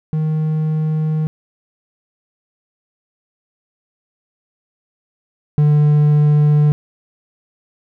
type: tone pair in turn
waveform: triangle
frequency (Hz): 155.8 / 148.79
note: D#3 / D3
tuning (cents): +3 / +23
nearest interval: minor second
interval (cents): 80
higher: first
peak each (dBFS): -13 / -7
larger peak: second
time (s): 0.13-1.27 / 5.58-6.72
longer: neither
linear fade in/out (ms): 0
effects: none